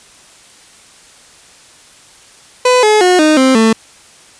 30% pulse tone with pitch steps, 501 / 426.2 / 362.5 / 308.4 / 262.3 / 223.2 Hz, B4 / G#4 / F#4 / D#4 / C4 / A3, +25 / +45 / -35 / -15 / +4 / +25 cents, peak -4 dBFS, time 2.65-3.73 s, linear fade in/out 5 ms, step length 180 ms, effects white hiss -42 dBFS RMS until 4.39 s + resampled to 22050 Hz

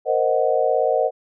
sine chord, C half-diminished seventh, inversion third, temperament equal, 466.2 / 523.3 / 622.3 / 740 Hz, Bb4 / C5 / Eb5 / Gb5, 0 / 0 / 0 / 0 cents, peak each -22 / -21 / -21 / -23 dBFS, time 0.05-1.11 s, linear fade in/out 50 ms, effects none

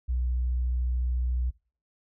sine tone with vibrato, 61.74 Hz, B1, in tune, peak -23 dBFS, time 0.08-1.51 s, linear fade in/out 20 ms, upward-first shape sine, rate 14 Hz, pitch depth 9 cents each way, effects noise-tail reverb RT60 0.4 s tail -24 dB re dry + tanh soft clip ceiling -21 dBFS

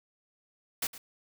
white noise with echo, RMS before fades -31 dBFS, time 0.82-0.87 s, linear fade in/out 5 ms, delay 110 ms, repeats 1, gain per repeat -15 dB, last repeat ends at 0.98 s, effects none

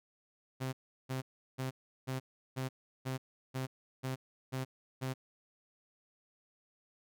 sawtooth tone bursts, 130.81 Hz, C3, in tune, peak -31 dBFS, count 10, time 0.6-5.14 s, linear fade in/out 20 ms, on 130 ms, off 360 ms, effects none

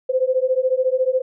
sine beating tone pair, 509 / 523 Hz, C5 / C5, -48 / -1 cents, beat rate 14 Hz, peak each -19 / -19 dBFS, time 0.09-1.22 s, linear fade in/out 10 ms, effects none

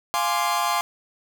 40% pulse chord, D half-diminished seventh, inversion first, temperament equal, 698.5 / 830.6 / 1046.5 / 1174.7 Hz, F5 / Ab5 / C6 / D6, 0 / 0 / 0 / 0 cents, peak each -27 / -26 / -24 / -27 dBFS, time 0.14-0.81 s, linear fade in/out 0 ms, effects none

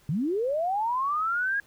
sine linear sweep, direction up, 130.81 to 1661.2 Hz, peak -24 dBFS, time 0.09-1.6 s, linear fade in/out 2 ms, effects pink hiss -60 dBFS RMS until 1.66 s

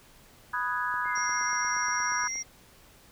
sine chord, G# minor seventh, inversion first, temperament equal, 987.8 / 1244.5 / 1480 / 1661.2 Hz, B5 / D#6 / F#6 / G#6, 0 / 0 / 0 / 0 cents, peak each -32 / -33 / -35 / -32 dBFS, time 0.53-2.28 s, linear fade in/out 10 ms
click train, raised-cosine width 1 ms, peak -34 dBFS, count 13, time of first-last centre 0.94-2.357 s, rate 8.47 Hz
sine tone with vibrato, 2100 Hz, C7, 6 cents sharp, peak -36 dBFS, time 1.04-2.44 s, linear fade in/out 50 ms, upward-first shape sine, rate 6.9 Hz, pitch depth 15 cents each way
sine tone, 5670 Hz, F8, 25 cents sharp, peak -32 dBFS, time 1.15-2.43 s, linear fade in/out 10 ms
effects pink hiss -56 dBFS RMS until 3.11 s

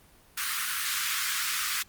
pink high-pass noise, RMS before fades -30 dBFS, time 0.37-1.83 s, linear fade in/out 10 ms, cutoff 1200 Hz, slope 48 dB/octave, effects pink hiss -58 dBFS RMS until 1.88 s + Opus 32 kbps

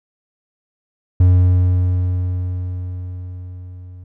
triangle tone with level ramp, 90.5 Hz, F#2, 38 cents flat, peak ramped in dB -5 to -32 dBFS, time 1.2-4.04 s, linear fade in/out 5 ms, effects none

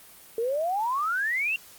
sine exponential sweep, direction up, 440 to 2794 Hz, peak -24 dBFS, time 0.38-1.56 s, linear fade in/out 2 ms, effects white hiss -50 dBFS RMS until 1.78 s + Opus 32 kbps

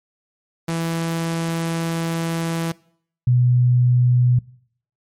sawtooth / sine tone pair in turn, 165.6 / 123.62 Hz, E3 / B2, +8 / +2 cents, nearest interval perfect fourth, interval 506 cents, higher first, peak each -17 / -12 dBFS, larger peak second, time 0.68-2.72 / 3.27-4.39 s, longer first, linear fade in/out 5 ms, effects noise-tail reverb RT60 0.6 s tail -22 dB re dry + MP3 64 kbps

